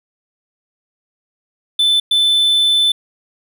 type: tone bursts at uneven times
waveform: triangle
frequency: 3520 Hz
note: A7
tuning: in tune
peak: -9 dBFS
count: 2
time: 1.79-2 / 2.11-2.92 s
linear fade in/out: 5 ms
effects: none